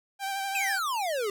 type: tone with vibrato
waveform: sawtooth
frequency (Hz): 784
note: G5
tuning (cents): 0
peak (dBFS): -26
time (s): 0.19-0.8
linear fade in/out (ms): 50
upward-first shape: sine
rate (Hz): 12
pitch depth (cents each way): 25
type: exponential sweep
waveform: square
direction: down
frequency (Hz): 2637 to 390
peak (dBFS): -28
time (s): 0.55-1.3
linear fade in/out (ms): 2
effects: none